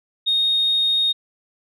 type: tone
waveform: sine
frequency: 3713 Hz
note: A#7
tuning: 8 cents flat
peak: -15 dBFS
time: 0.26-1.13 s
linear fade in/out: 20 ms
effects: tanh soft clip ceiling -11 dBFS